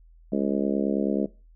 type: harmonic tone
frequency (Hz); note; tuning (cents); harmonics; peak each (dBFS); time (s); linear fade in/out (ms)
69.3; C#2; 0; 3 / 4 / 5 / 6 / 7 / 8 / 9; -26 / -28 / -30 / -32 / -33 / -34 / -35; 0.32-1.26; 5
effects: noise-tail reverb RT60 0.3 s tail -20 dB re dry + added 41 Hz sine -50 dBFS peak until 1.55 s